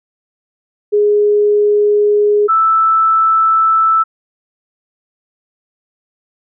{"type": "tone pair in turn", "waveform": "sine", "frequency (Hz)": [415.3, 1318.5], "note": ["G#4", "E6"], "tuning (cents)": [0, 0], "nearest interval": "octave + minor sixth", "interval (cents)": 2000, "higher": "second", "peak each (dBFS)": -8, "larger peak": "neither", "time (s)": [[0.92, 2.48], [2.48, 4.04]], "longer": "neither", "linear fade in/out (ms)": 20, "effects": []}